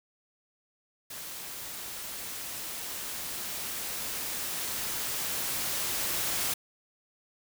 white noise with level ramp, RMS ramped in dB -41 to -30 dBFS, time 1.1-6.54 s, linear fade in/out 5 ms, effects none

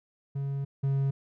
triangle tone pair in turn, 138.59 / 137.16 Hz, C#3 / C#3, 0 / -18 cents, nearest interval unison, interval 18 cents, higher first, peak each -27 / -22 dBFS, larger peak second, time 0.35-0.65 / 0.83-1.11 s, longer first, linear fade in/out 10 ms, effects none

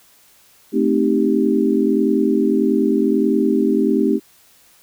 sine chord, A half-diminished seventh, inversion none, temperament equal, 220 / 261.6 / 311.1 / 392 Hz, A3 / C4 / Eb4 / G4, 0 / 0 / 0 / 0 cents, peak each -19 dBFS, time 0.72-4.2 s, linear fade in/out 50 ms, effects white hiss -52 dBFS RMS until 4.82 s

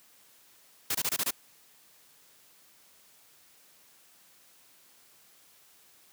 white noise bursts, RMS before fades -29 dBFS, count 6, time 0.9-1.308 s, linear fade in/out 5 ms, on 48 ms, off 24 ms, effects white hiss -60 dBFS RMS until 6.12 s + high-pass 100 Hz 12 dB/octave

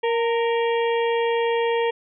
harmonic tone with a mistuned harmonic, 466.2 Hz, A#4, in tune, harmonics 1 / 2 / 4 / 5 / 6 / 7, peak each -20 / -26 / -32 / -34 / -36 / -37 dBFS, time 0.03-1.91 s, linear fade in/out 10 ms, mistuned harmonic 2, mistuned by -31 cents, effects none

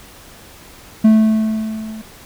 triangle tone with level ramp, 218.6 Hz, A3, 11 cents flat, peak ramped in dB -3 to -26 dBFS, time 1.04-2.02 s, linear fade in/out 10 ms, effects pink hiss -41 dBFS RMS until 2.25 s

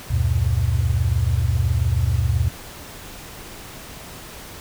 sine tone cluster, 73.5 / 92.1 / 119.4 Hz, D2 / F#2 / A#2, +2 / -7 / +42 cents, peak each -21 dBFS, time 0.1-2.49 s, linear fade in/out 10 ms, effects pink hiss -38 dBFS RMS until 4.6 s

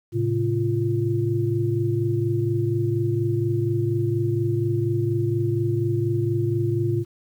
sine tone cluster, 110.8 / 135 / 345.9 Hz, A2 / C#3 / F4, +13 / -45 / -17 cents, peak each -23 / -26 / -24 dBFS, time 0.12-7.05 s, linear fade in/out 50 ms, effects 9-bit

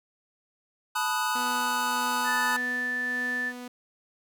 square chord, B dominant seventh, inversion third, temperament equal with one note detuned, 868.4 / 987.8 / 1244.5 / 1480 Hz, A5 / B5 / D#6 / F#6, -23 / 0 / 0 / 0 cents, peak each -32 dBFS, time 0.95-2.57 s, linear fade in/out 10 ms
sawtooth tone with tremolo, 246.9 Hz, B3, in tune, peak -31 dBFS, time 1.35-3.68 s, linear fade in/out 5 ms, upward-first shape sine, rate 1.7 Hz, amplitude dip 30%
sine tone, 1756 Hz, A6, 4 cents flat, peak -27 dBFS, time 2.24-3.53 s, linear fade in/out 50 ms
effects none

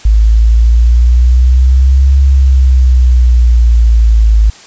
sine exponential two-way sweep, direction up then down, 53.2 to 68.3 to 53.2 Hz, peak -3 dBFS, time 0.05-4.5 s, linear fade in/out 5 ms, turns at 2.19 s, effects white hiss -35 dBFS RMS until 4.66 s + resampled to 16000 Hz

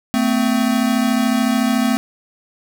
square tone pair together, 222.9 / 256.7 Hz, A3 / C4, +23 / -33 cents, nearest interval major second, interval 244 cents, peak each -18 dBFS, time 0.14-1.97 s, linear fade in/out 0 ms, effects none

